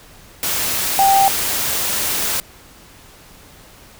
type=tone in noise; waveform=sine; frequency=784 Hz; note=G5; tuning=in tune; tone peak=-10 dBFS; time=0.99-1.28 s; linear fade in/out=0 ms; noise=white; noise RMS=-20 dBFS; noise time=0.43-2.4 s; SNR=+7 dB; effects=pink hiss -44 dBFS RMS until 3.99 s